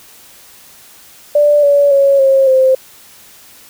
sine tone with pitch steps, 587.3 / 570.6 / 554.3 / 538.6 / 523.2 Hz, D5 / C#5 / C#5 / C#5 / C5, 0 / +50 / 0 / -50 / 0 cents, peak -6 dBFS, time 1.35-2.75 s, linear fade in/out 5 ms, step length 280 ms, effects white hiss -41 dBFS RMS until 3.69 s

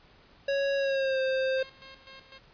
square tone with pitch glide, 554.4 to 526.3 Hz, C#5 to C5, 0 to +10 cents, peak -26 dBFS, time 0.48-1.63 s, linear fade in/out 5 ms, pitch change -90 cents, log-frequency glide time 0.76-1.2 s
5% pulse tone with tremolo, 535 Hz, C5, 38 cents sharp, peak -34 dBFS, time 1.57-2.39 s, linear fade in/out 20 ms, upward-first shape square, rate 4 Hz, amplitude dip 70%
effects pink hiss -58 dBFS RMS until 2.53 s + resampled to 11025 Hz

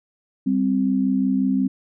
sine tone pair together, 195.98 / 261.6 Hz, G3 / C4, 0 / 0 cents, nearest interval perfect fourth, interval 500 cents, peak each -21 / -19 dBFS, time 0.46-1.68 s, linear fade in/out 10 ms, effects none

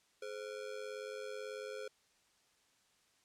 square ring-modulated tone, 473.8 Hz, A#4, 28 cents sharp, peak -40 dBFS, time 0.22-1.88 s, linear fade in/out 5 ms, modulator 49.1 Hz, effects white hiss -72 dBFS RMS until 3.24 s + low-pass 8000 Hz 12 dB/octave

